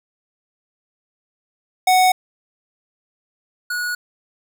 square tone pair in turn, 741 / 1458.2 Hz, F#5 / F#6, +2 / -26 cents, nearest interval octave, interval 1172 cents, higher second, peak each -12 / -22 dBFS, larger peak first, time 1.87-2.12 / 3.7-3.95 s, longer neither, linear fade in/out 5 ms, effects none

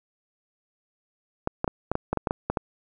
clicks, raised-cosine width 1 ms, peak -10 dBFS, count 11, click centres 1.474 / 1.644 / 1.678 / 1.916 / 1.954 / 2.13 / 2.173 / 2.272 / 2.309 / 2.5 / 2.572 s, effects none

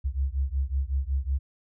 sine beating tone pair, 65.41 / 70.81 Hz, C2 / C#2, 0 / +37 cents, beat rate 5.4 Hz, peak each -27 / -28 dBFS, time 0.04-1.39 s, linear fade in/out 20 ms, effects none

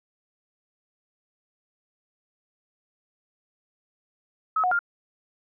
sine tone with pitch steps, 1283 / 731 / 1401 Hz, E6 / F#5 / F6, -47 / -21 / +5 cents, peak -20 dBFS, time 4.56-4.791 s, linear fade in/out 5 ms, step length 77 ms, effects none

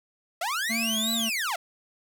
sawtooth linear two-way sweep, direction up then down, 623 to 4015 to 623 Hz, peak -23 dBFS, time 0.41-1.56 s, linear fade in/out 5 ms, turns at 1.12 s
square tone with vibrato, 223.9 Hz, A3, 30 cents sharp, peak -30 dBFS, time 0.69-1.3 s, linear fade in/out 20 ms, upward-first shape triangle, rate 2.6 Hz, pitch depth 44 cents each way
effects none

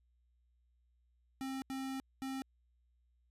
square tone bursts at uneven times, 266.3 Hz, C4, 31 cents sharp, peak -39 dBFS, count 3, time 1.41-1.62 / 1.7-2 / 2.22-2.42 s, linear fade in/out 0 ms, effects added 60 Hz sine -70 dBFS peak until 3.3 s + resampled to 32000 Hz

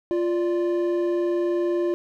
triangle tone pair together, 348.2 / 587.3 Hz, F4 / D5, -5 / 0 cents, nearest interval major sixth, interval 905 cents, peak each -19 / -28 dBFS, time 0.11-1.94 s, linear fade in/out 0 ms, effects none

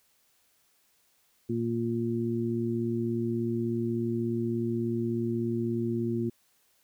harmonic tone, 116.54 Hz, A#2, in tune, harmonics 1 / 2 / 3, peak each -33 / -30 / -31 dBFS, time 1.49-6.3 s, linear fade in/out 10 ms, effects white hiss -68 dBFS RMS until 6.83 s

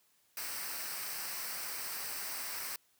white noise with comb filter, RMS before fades -40 dBFS, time 0.37-2.76 s, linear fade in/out 2 ms, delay 0.29 ms, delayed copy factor -0.6, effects white hiss -71 dBFS RMS until 2.99 s + high-pass 60 Hz 12 dB/octave

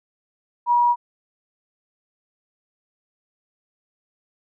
sine tone, 961 Hz, B5, 48 cents flat, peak -14 dBFS, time 0.66-0.96 s, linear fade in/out 50 ms, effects none

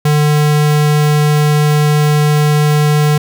square tone, 149.5 Hz, D3, 31 cents sharp, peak -9 dBFS, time 0.05-3.18 s, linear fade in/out 5 ms, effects none

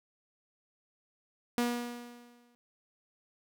sawtooth tone with exponential decay, 240.6 Hz, B3, 45 cents flat, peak -22 dBFS, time 1.58-2.55 s, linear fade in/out 0 ms, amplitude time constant 210 ms, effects none

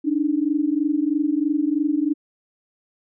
sine tone pair together, 286.6 / 309.7 Hz, D4 / D#4, -42 / -8 cents, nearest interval minor second, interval 134 cents, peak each -21 dBFS, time 0.04-2.14 s, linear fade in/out 20 ms, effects none

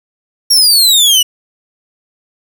sawtooth exponential sweep, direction down, 5630 to 2897 Hz, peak -3 dBFS, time 0.5-1.23 s, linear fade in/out 10 ms, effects none

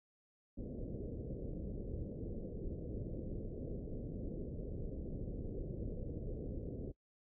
pink low-pass noise, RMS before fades -43 dBFS, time 0.57-6.92 s, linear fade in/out 10 ms, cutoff 530 Hz, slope 48 dB/octave, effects noise-tail reverb RT60 0.1 s tail -21 dB re dry

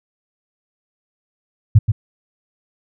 sine tone with echo, 107.1 Hz, A2, 46 cents flat, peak -4 dBFS, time 1.75-1.79 s, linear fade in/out 10 ms, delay 130 ms, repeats 1, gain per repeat -7 dB, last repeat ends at 1.92 s, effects none

